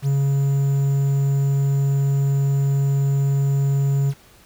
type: tone with quantisation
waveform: triangle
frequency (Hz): 138.9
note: C#3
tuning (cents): +4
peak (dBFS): -14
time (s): 0.02-4.14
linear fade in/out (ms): 50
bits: 7
effects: pink hiss -51 dBFS RMS until 4.45 s